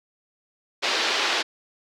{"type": "band-pass noise", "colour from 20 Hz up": "white", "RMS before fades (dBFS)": -24, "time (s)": [0.82, 1.43], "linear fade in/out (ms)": 20, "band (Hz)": [310, 4600], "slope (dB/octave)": 24, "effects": []}